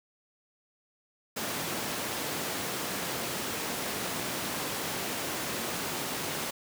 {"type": "high-pass noise", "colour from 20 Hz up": "pink", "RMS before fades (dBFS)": -34, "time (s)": [1.36, 6.51], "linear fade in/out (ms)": 10, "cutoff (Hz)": 180, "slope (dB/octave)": 12, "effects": []}